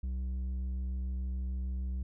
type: tone with low-pass filter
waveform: square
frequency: 63.8 Hz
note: C2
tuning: 43 cents flat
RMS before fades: -35 dBFS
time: 0.03-2.03 s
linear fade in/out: 5 ms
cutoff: 140 Hz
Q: 0.94
effects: none